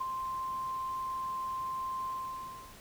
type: tone with ADSR envelope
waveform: sine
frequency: 1046.5 Hz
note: C6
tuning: in tune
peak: -27 dBFS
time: 0-2.76 s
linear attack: 16 ms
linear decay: 5 ms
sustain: -6 dB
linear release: 690 ms
effects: tanh soft clip ceiling -25 dBFS + pink hiss -53 dBFS RMS until 2.8 s